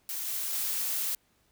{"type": "noise with level steps", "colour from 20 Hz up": "blue", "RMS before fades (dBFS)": [-35, -33, -31], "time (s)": [0.09, 1.15], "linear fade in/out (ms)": 2, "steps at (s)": [0.26, 0.52], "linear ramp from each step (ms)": 20, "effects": ["pink hiss -69 dBFS RMS until 1.51 s"]}